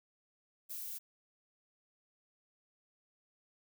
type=noise; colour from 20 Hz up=violet; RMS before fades=-43 dBFS; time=0.69-0.99 s; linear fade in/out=20 ms; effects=none